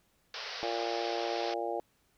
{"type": "band-pass noise", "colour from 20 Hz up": "white", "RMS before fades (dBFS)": -41, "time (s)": [0.34, 1.54], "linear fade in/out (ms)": 2, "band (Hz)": [420, 5500], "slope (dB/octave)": 96}
{"type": "harmonic tone", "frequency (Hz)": 116, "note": "A#2", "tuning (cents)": -8, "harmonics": [3, 4, 5, 6, 7], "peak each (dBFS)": [-38, -38, -38, -38, -38], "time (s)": [0.63, 1.8], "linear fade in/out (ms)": 0}
{"effects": ["pink hiss -71 dBFS RMS until 2.17 s"]}